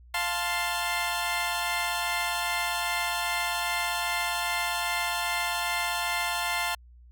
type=chord; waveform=15% pulse; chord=F major; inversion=none; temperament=equal; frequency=698.5 / 880 / 1046.5 Hz; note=F5 / A5 / C6; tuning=0 / 0 / 0 cents; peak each=-25 dBFS; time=0.14-6.75 s; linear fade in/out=5 ms; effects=added 60 Hz sine -49 dBFS peak until 7.11 s